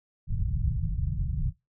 pink low-pass noise, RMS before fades -28 dBFS, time 0.27-1.53 s, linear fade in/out 50 ms, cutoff 160 Hz, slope 48 dB/octave, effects noise-tail reverb RT60 0.2 s tail -19 dB re dry

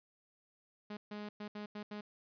sawtooth tone bursts at uneven times, 208.5 Hz, G#3, 7 cents sharp, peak -38 dBFS, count 6, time 0.9-0.97 / 1.11-1.29 / 1.4-1.48 / 1.55-1.66 / 1.75-1.83 / 1.91-2.01 s, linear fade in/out 5 ms, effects resampled to 11025 Hz

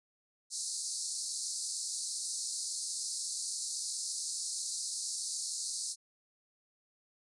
white band-pass noise, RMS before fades -38 dBFS, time 0.5-5.96 s, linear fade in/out 50 ms, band 4100 to 10000 Hz, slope 96 dB/octave, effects resampled to 24000 Hz

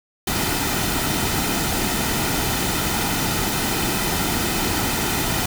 pink noise with comb filter, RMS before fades -22 dBFS, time 0.27-5.46 s, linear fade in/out 5 ms, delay 1.8 ms, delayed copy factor -0.5, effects none

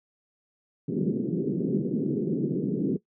pink band-pass noise, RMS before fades -27 dBFS, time 0.88-2.97 s, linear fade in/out 10 ms, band 150 to 420 Hz, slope 48 dB/octave, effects noise-tail reverb RT60 0.1 s tail -17 dB re dry

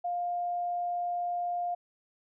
sine tone, 704 Hz, F5, 14 cents sharp, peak -29 dBFS, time 0.04-1.75 s, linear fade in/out 10 ms, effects none

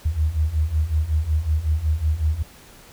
sine beating tone pair, 74.4 / 79.8 Hz, D2 / D#2, +23 / +44 cents, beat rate 5.4 Hz, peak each -23 / -20 dBFS, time 0.05-2.43 s, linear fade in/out 10 ms, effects pink hiss -47 dBFS RMS until 2.92 s

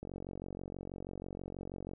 click train, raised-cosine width 2 ms, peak -29 dBFS, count 89, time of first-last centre 0.03-1.935 s, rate 46.2 Hz, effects none

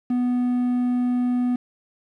triangle tone with quantisation, 246.9 Hz, B3, in tune, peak -17 dBFS, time 0.1-1.56 s, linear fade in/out 5 ms, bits 7, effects low-pass 3000 Hz 12 dB/octave

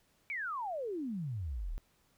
sine exponential sweep, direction down, 2349 to 32.27 Hz, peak -35 dBFS, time 0.3-1.78 s, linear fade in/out 0 ms, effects pink hiss -71 dBFS RMS until 2.17 s

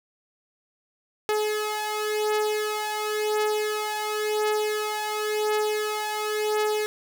sawtooth beating tone pair, 424.9 / 425.84 Hz, G#4 / G#4, +40 / +43 cents, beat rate 0.94 Hz, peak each -22 / -25 dBFS, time 1.29-6.86 s, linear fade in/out 0 ms, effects none

